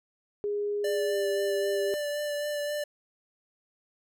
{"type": "tone with pitch glide", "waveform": "sine", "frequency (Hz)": [411.5, 400.2], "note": ["G#4", "G4"], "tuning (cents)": [-16, 36], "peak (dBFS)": -27, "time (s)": [0.44, 1.94], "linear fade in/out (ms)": 0, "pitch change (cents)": -48, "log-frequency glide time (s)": [1.1, 1.17]}
{"type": "tone with vibrato", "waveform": "square", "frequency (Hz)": 588, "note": "D5", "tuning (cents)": 2, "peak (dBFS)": -30, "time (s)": [0.84, 2.84], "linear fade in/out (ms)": 5, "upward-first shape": "sine", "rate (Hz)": 3.8, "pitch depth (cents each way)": 16}
{"effects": []}